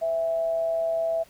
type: tone with amplitude modulation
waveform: sine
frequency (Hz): 659.3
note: E5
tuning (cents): 0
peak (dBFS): -21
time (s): 0.01-1.24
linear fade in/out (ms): 20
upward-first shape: sine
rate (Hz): 147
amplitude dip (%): 35
effects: pink hiss -55 dBFS RMS until 1.29 s